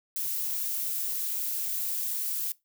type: noise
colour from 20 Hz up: violet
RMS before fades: -31 dBFS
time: 0.16-2.52 s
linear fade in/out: 2 ms
effects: noise-tail reverb RT60 0.2 s tail -21 dB re dry